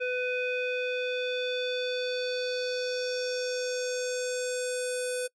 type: tone with low-pass filter sweep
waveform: square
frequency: 500 Hz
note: B4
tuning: 21 cents sharp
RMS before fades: -31 dBFS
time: 0-5.28 s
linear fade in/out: 20 ms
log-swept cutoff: 2300 to 9600 Hz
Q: 3.7
effects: noise-tail reverb RT60 0.1 s tail -25 dB re dry